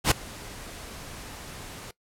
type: noise with ADSR envelope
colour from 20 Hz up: pink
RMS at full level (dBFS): -17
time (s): 0.04-1.91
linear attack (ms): 73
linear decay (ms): 6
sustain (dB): -24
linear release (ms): 3
effects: noise-tail reverb RT60 0.1 s tail -20 dB re dry + low-pass 12000 Hz 12 dB/octave